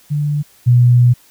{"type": "tone pair in turn", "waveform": "sine", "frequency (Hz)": [147.3, 122.26], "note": ["D3", "B2"], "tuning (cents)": [6, -17], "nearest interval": "minor third", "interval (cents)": 323, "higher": "first", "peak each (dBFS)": [-14, -6], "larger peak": "second", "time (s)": [[0.1, 0.43], [0.66, 1.14]], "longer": "second", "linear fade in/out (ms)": 20, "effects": ["white hiss -49 dBFS RMS until 1.3 s"]}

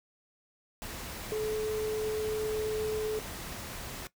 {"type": "tone in noise", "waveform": "sine", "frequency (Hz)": 431.3, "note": "A4", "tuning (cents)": -35, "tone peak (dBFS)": -29, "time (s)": [1.32, 3.19], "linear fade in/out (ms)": 0, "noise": "pink", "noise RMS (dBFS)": -41, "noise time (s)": [0.82, 4.07], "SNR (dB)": 9, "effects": ["noise-tail reverb RT60 0.1 s tail -17 dB re dry"]}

